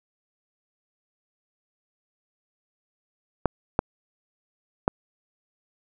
clicks, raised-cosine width 1 ms, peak -5 dBFS, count 3, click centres 3.457 / 3.791 / 4.879 s, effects none

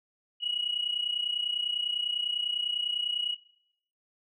sine tone pair together, 2891 / 2921 Hz, F#7 / F#7, -41 / -23 cents, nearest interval unison, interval 18 cents, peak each -31 / -29 dBFS, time 0.4-3.37 s, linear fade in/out 50 ms, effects noise-tail reverb RT60 0.9 s tail -25 dB re dry + tanh soft clip ceiling -21 dBFS

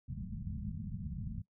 white low-pass noise, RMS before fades -41 dBFS, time 0.08-1.42 s, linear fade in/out 10 ms, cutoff 220 Hz, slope 96 dB/octave, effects noise-tail reverb RT60 0.1 s tail -17 dB re dry

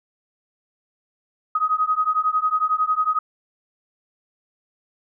sine beating tone pair, 1252 / 1263 Hz, D#6 / D#6, +10 / +26 cents, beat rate 11 Hz, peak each -21 dBFS, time 1.55-3.19 s, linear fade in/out 5 ms, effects none

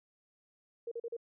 sine tone bursts, 466.2 Hz, A#4, in tune, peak -36 dBFS, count 4, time 0.87-1.167 s, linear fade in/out 5 ms, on 45 ms, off 39 ms, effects none

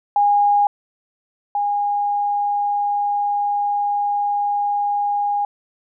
sine tone pair in turn, 818 / 818 Hz, G#5 / G#5, -26 / -26 cents, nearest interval unison, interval 0 cents, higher neither, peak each -12 / -17 dBFS, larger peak first, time 0.16-0.67 / 1.55-5.45 s, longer second, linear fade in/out 2 ms, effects none

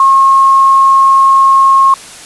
sine tone, 1081 Hz, C#6, 44 cents flat, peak -3 dBFS, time 0-1.94 s, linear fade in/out 2 ms, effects white hiss -31 dBFS RMS until 2.25 s + resampled to 24000 Hz

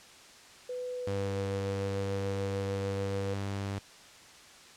sine tone with pitch glide, 498.4 to 488.7 Hz, B4 to B4, +16 to -18 cents, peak -34 dBFS, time 0.69-3.34 s, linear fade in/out 5 ms, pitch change -34 cents, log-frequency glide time 0.93-1.39 s
sawtooth tone, 99.1 Hz, G2, 19 cents sharp, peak -29 dBFS, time 1.07-3.79 s, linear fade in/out 5 ms
effects white hiss -53 dBFS RMS until 4.76 s + low-pass 7000 Hz 12 dB/octave

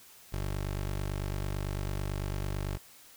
20% pulse tone, 49 Hz, G1, in tune, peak -27 dBFS, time 0.32-2.78 s, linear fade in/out 20 ms, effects white hiss -55 dBFS RMS until 3.16 s

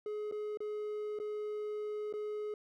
triangle tone with dropouts, 421.9 Hz, G#4, 27 cents sharp, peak -34 dBFS, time 0.06-2.54 s, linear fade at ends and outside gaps 2 ms, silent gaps 0.313-0.322 / 0.573-0.604 / 1.189-1.199 / 2.127-2.137 s, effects none

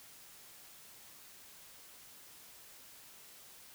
silence, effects white hiss -56 dBFS RMS until 3.74 s

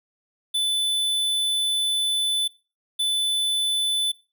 square tone pair in turn, 3500 / 3500 Hz, A7 / A7, -10 / -10 cents, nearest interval unison, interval 0 cents, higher neither, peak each -21 dBFS, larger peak neither, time 0.54-2.48 / 2.99-4.12 s, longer first, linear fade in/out 10 ms, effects noise-tail reverb RT60 0.3 s tail -19 dB re dry

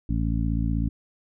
harmonic tone, 56 Hz, A1, 31 cents sharp, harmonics 1 / 2 / 3 / 4 / 5, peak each -25 / -28 / -30 / -31 / -32 dBFS, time 0.09-0.89 s, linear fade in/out 5 ms, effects none

